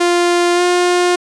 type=tone with pitch glide; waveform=sawtooth; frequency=349.2 to 355.5 Hz; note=F4 to F4; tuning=0 to +31 cents; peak=-7 dBFS; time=0-1.16 s; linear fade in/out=10 ms; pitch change=+31 cents; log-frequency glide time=0.54-0.62 s; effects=resampled to 22050 Hz